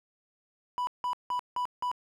triangle tone bursts, 988 Hz, B5, in tune, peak -26 dBFS, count 5, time 0.78-1.915 s, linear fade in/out 0 ms, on 91 ms, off 170 ms, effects none

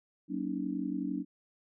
sine chord, D# minor seventh, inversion first, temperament just, 186.68 / 233.3 / 280 / 311.1 Hz, F#3 / A#3 / C#4 / D#4, +16 / +2 / +18 / 0 cents, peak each -38 / -39 / -35 / -38 dBFS, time 0.28-1.25 s, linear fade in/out 50 ms, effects none

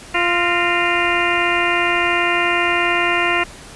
harmonic tone with a mistuned harmonic, 347.7 Hz, F4, 8 cents flat, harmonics 1 / 2 / 3 / 4 / 5 / 6 / 7 / 8, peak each -23 / -23 / -23 / -23 / -23 / -23 / -23 / -23 dBFS, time 0.14-3.44 s, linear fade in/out 10 ms, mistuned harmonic 5, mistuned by +83 cents, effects pink hiss -38 dBFS RMS until 3.75 s + resampled to 24000 Hz

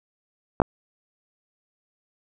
clicks, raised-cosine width 1 ms, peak -4 dBFS, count 2, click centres 0.601 / 0.618 s, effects none

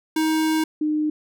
square / sine tone pair in turn, 315.4 / 304.6 Hz, D#4 / D#4, +24 / -37 cents, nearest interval minor second, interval 61 cents, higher first, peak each -19 dBFS, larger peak neither, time 0.16-0.64 / 0.81-1.1 s, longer first, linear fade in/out 5 ms, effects none

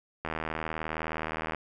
click train, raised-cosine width 0.5 ms, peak -17 dBFS, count 104, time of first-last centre 0.25-1.547 s, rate 79.4 Hz, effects none

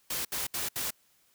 white noise bursts, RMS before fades -33 dBFS, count 4, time 0.1-0.907 s, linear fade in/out 5 ms, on 150 ms, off 69 ms, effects white hiss -67 dBFS RMS until 1.34 s

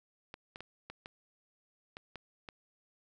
clicks, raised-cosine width 0.3 ms, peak -28 dBFS, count 8, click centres 0.341 / 0.559 / 0.606 / 0.9 / 1.059 / 1.969 / 2.157 / 2.488 s, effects none

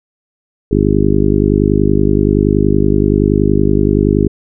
harmonic tone, 50.6 Hz, G#1, 44 cents flat, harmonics 1 / 2 / 3 / 4 / 5 / 6 / 7 / 8, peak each -17 / -17 / -17 / -17 / -17 / -17 / -17 / -17 dBFS, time 0.71-4.28 s, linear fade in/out 5 ms, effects none

